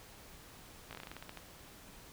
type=slowing click train; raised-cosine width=0.3 ms; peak=-29 dBFS; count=12; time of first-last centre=0.91-1.373 s; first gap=18 ms; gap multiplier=1.16; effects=pink hiss -55 dBFS RMS until 2.12 s